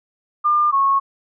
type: tone pair in turn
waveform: sine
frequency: 1200 / 1097.4 Hz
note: D6 / C#6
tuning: +37 / -18 cents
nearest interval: major second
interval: 155 cents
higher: first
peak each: -13 dBFS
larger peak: neither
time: 0.44-0.72 / 0.72-1 s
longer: neither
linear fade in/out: 20 ms
effects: none